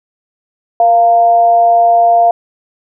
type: tone with amplitude modulation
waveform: sine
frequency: 694 Hz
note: F5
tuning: 11 cents flat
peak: -3 dBFS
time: 0.8-2.31 s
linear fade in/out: 2 ms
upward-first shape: sine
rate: 222 Hz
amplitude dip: 45%
effects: none